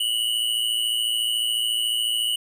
square tone pair together, 2887 / 3001 Hz, F#7 / F#7, -43 / +24 cents, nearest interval minor second, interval 67 cents, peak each -25 dBFS, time 0-2.36 s, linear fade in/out 5 ms, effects none

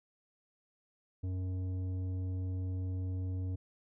triangle tone with tanh clipping, 92.5 Hz, F#2, in tune, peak -35 dBFS, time 1.23-3.56 s, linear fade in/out 10 ms, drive 14 dB, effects none

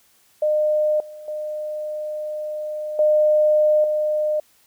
sine tone with level steps, 608 Hz, D#5, 40 cents flat, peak -16 / -35 / -25 / -13 / -18 dBFS, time 0.42-4.4 s, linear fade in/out 5 ms, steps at 1 / 1.28 / 2.99 / 3.84 s, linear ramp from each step 2 ms, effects white hiss -58 dBFS RMS until 4.66 s

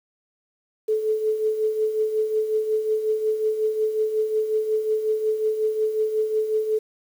sine tone with tremolo, 433.6 Hz, A4, 25 cents flat, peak -17 dBFS, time 0.88-6.79 s, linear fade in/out 10 ms, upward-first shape triangle, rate 5.5 Hz, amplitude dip 65%, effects 8-bit

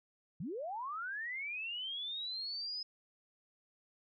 sine linear sweep, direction up, 130.81 to 5090 Hz, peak -38 dBFS, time 0.4-2.83 s, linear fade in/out 5 ms, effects none

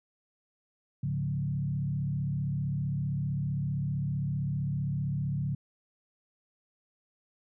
sine tone with frequency modulation, 141.4 Hz, C#3, 35 cents sharp, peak -28 dBFS, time 1.03-5.55 s, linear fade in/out 5 ms, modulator 35.4 Hz, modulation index 0.94, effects none

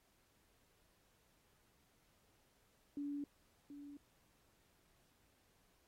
sine tone with echo, 286.9 Hz, D4, 40 cents flat, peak -40 dBFS, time 2.97-3.24 s, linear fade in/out 2 ms, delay 730 ms, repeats 1, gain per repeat -10 dB, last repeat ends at 3.97 s, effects pink hiss -75 dBFS RMS until 5.87 s + AAC 48 kbps

